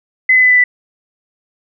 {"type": "tone with pitch steps", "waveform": "sine", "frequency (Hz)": [2031, 2018, 2005, 1992.7, 1980], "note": ["B6", "B6", "B6", "B6", "B6"], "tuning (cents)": [48, 37, 26, 15, 4], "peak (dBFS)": -6, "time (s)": [0.29, 0.64], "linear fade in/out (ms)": 5, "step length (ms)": 70, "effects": []}